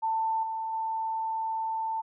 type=tone with level steps; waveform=sine; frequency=891 Hz; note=A5; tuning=22 cents sharp; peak=-25 / -30 / -28 dBFS; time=0.02-2.02 s; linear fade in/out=20 ms; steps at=0.43 / 0.73 s; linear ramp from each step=2 ms; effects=none